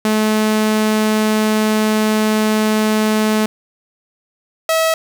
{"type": "tone pair in turn", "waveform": "sawtooth", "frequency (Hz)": [215.7, 646.4], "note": ["A3", "E5"], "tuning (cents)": [-34, -34], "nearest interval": "octave + perfect fifth", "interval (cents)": 1900, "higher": "second", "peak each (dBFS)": -9, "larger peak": "neither", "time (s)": [[0.05, 3.46], [4.69, 4.94]], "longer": "first", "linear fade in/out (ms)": 2, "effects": ["7-bit"]}